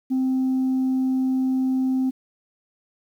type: tone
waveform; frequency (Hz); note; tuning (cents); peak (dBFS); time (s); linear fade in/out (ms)
sine; 260.6; C4; -7; -17; 0.1-2.11; 20
effects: tanh soft clip ceiling -17 dBFS + 9-bit